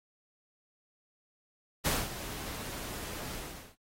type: noise with ADSR envelope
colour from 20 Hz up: pink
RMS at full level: -28 dBFS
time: 1.84-3.76 s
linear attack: 20 ms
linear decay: 220 ms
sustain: -13 dB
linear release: 410 ms
effects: AAC 48 kbps